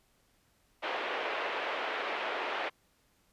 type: band-pass noise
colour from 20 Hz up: pink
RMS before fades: -35 dBFS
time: 0.82-2.7 s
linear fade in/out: 20 ms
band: 430 to 3000 Hz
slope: 24 dB/octave
effects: pink hiss -70 dBFS RMS until 3.32 s + resampled to 32000 Hz